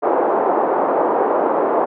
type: band-pass noise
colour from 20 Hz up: pink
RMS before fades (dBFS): -17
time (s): 0.02-1.86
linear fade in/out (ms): 20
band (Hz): 360 to 1000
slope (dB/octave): 24
effects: none